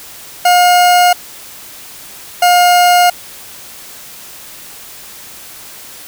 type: tone pair in turn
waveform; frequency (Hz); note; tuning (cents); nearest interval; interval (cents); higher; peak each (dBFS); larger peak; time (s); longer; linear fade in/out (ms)
40% pulse; 714 / 711.4; F5 / F5; +38 / +32; unison; 6; first; -5; neither; 0.45-1.13 / 2.42-3.1; neither; 5
effects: white hiss -33 dBFS RMS until 6.07 s